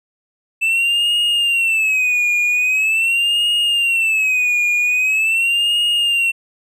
triangle tone with vibrato, 2637 Hz, E7, in tune, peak -12 dBFS, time 0.61-6.32 s, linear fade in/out 20 ms, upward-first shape sine, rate 0.43 Hz, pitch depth 140 cents each way, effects none

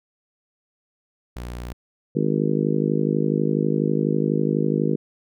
sawtooth tone, 59.9 Hz, A#1, 48 cents sharp, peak -27 dBFS, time 1.36-1.73 s, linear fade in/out 5 ms
harmonic tone, 52.1 Hz, G#1, 6 cents sharp, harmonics 3 / 4 / 5 / 6 / 7 / 8 / 9, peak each -24 / -25 / -26 / -27 / -27 / -28 / -29 dBFS, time 2.15-4.96 s, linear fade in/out 10 ms
effects none

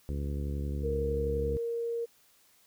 harmonic tone, 71.2 Hz, C#2, 47 cents sharp, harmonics 1 / 2 / 3 / 4 / 5 / 6 / 7, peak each -32 / -38 / -42 / -44 / -46 / -48 / -49 dBFS, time 0.09-1.57 s, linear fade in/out 0 ms
sine tone, 466.2 Hz, A#4, in tune, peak -30 dBFS, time 0.83-2.06 s, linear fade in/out 20 ms
effects white hiss -64 dBFS RMS until 2.66 s

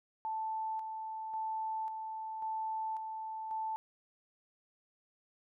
sine tone with tremolo, 880 Hz, A5, in tune, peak -34 dBFS, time 0.25-3.76 s, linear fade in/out 0 ms, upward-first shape square, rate 0.92 Hz, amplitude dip 40%, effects none

